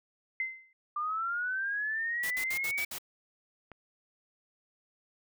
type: tone with exponential decay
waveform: sine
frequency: 2068 Hz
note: C7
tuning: 21 cents flat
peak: -27 dBFS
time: 0.4-0.73 s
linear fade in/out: 2 ms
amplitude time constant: 71 ms
type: linear sweep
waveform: sine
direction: up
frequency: 1184 to 2300 Hz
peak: -30 dBFS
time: 0.96-2.85 s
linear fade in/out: 5 ms
type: noise bursts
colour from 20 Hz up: white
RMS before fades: -39 dBFS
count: 6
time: 2.23-2.985 s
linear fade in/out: 5 ms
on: 75 ms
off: 61 ms
type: clicks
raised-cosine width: 0.5 ms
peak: -38 / -32 dBFS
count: 2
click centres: 2.976 / 3.717 s
effects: none

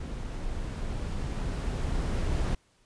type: noise with level ramp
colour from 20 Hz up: brown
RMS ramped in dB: -36 to -27 dBFS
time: 0-2.55 s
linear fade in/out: 5 ms
effects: pink hiss -66 dBFS RMS until 2.85 s + resampled to 22050 Hz

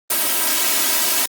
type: noise with comb filter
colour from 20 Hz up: white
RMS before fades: -18 dBFS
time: 0.1-1.26 s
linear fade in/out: 5 ms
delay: 3.1 ms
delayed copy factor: +0.95
effects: high-pass 200 Hz 12 dB/octave + Opus 32 kbps

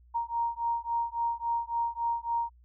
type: beating tone pair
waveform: sine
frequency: 932.3 / 935.9 Hz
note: A#5 / A#5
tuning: 0 / +7 cents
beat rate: 3.6 Hz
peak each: -31 dBFS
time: 0.14-2.5 s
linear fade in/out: 20 ms
effects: added 60 Hz sine -55 dBFS peak until 2.64 s

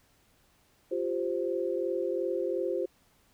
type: chord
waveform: sine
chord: F suspended second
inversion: none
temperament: equal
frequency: 349.2 / 392 / 523.3 Hz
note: F4 / G4 / C5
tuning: 0 / 0 / 0 cents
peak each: -32 / -33 / -32 dBFS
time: 0.91-2.86 s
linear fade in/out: 10 ms
effects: pink hiss -66 dBFS RMS until 3.33 s

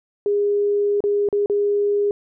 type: tone with dropouts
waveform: sine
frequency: 408.8 Hz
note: G#4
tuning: 27 cents flat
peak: -16 dBFS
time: 0.26-2.11 s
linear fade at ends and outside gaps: 1 ms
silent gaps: 1.005-1.039 / 1.288-1.327 / 1.46-1.498 s
effects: none

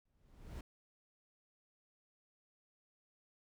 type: noise with exponential growth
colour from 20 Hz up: brown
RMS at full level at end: -42 dBFS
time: 0.05-0.61 s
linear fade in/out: 5 ms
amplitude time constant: 120 ms
effects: none

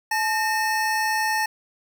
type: tone pair together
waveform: square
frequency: 865.5 / 1825 Hz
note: A5 / A#6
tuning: -29 / -37 cents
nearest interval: octave + minor second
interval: 1292 cents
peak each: -24 / -25 dBFS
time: 0.11-1.46 s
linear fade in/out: 5 ms
effects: none

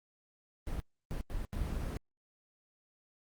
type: noise bursts at uneven times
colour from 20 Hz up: brown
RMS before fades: -36 dBFS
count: 4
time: 0.67-0.8 / 1.11-1.21 / 1.3-1.45 / 1.53-1.97 s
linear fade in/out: 0 ms
effects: Opus 24 kbps

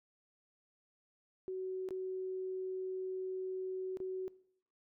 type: tone with dropouts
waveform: sine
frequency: 374.5 Hz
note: F#4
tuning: 21 cents sharp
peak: -37 dBFS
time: 1.48-4.28 s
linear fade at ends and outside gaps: 0 ms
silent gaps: 1.888-1.907 / 3.971-4.002 s
effects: noise-tail reverb RT60 0.7 s tail -21 dB re dry

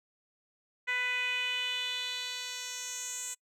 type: tone with band-pass filter sweep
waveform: 10% pulse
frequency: 497.5 Hz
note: B4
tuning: 13 cents sharp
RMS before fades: -35 dBFS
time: 0.87-3.35 s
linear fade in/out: 20 ms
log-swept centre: 2000 to 7700 Hz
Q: 3.2
effects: noise-tail reverb RT60 0.1 s tail -26 dB re dry

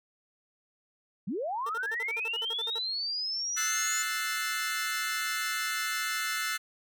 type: linear sweep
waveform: sine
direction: up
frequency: 154.8 to 7040 Hz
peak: -30 dBFS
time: 1.27-4.03 s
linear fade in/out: 10 ms
type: tone bursts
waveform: 20% pulse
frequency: 454.1 Hz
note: A#4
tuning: 45 cents flat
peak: -33 dBFS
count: 14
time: 1.66-2.787 s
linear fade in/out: 5 ms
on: 35 ms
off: 49 ms
type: chord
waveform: sawtooth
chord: F# half-diminished seventh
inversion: third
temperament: equal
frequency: 1318.5 / 1480 / 1760 / 2093 Hz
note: E6 / F#6 / A6 / C7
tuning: 0 / 0 / 0 / 0 cents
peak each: -32 dBFS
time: 3.56-6.58 s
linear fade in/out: 20 ms
effects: none

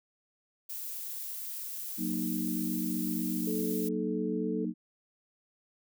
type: noise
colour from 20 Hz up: violet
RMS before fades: -39 dBFS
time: 0.69-3.89 s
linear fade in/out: 10 ms
type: chord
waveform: sine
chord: D# minor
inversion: first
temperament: equal with one note detuned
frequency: 185 / 233.1 / 308.3 Hz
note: F#3 / A#3 / D#4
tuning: 0 / 0 / -16 cents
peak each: -35 / -34 / -35 dBFS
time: 1.97-4.74 s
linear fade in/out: 50 ms
type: tone with pitch glide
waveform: sine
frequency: 431.9 to 436.9 Hz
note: A4 to A4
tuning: -32 to -12 cents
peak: -34 dBFS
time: 3.47-4.65 s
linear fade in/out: 5 ms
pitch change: +20 cents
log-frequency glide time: 4.34-4.47 s
effects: none

